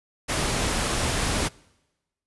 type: noise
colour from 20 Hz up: pink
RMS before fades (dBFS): -25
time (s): 0.28-1.49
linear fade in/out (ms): 20
effects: noise-tail reverb RT60 1.0 s tail -24 dB re dry + resampled to 24000 Hz